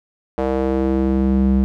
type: tone with band-pass filter sweep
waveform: square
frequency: 66 Hz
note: C2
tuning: 16 cents sharp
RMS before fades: -17 dBFS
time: 0.38-1.64 s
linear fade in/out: 0 ms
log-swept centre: 560 to 170 Hz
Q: 1.8
effects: none